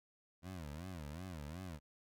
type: tone with vibrato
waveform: 20% pulse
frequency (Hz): 82.41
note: E2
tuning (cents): 0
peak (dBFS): -40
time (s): 0.42-1.8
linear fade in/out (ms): 50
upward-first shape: sine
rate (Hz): 2.7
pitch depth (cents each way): 240
effects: none